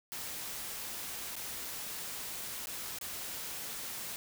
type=noise with dropouts; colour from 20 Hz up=white; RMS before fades=-41 dBFS; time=0.12-4.16 s; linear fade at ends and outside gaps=0 ms; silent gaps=1.355-1.364 / 2.658-2.67 / 2.986-3.012 s; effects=none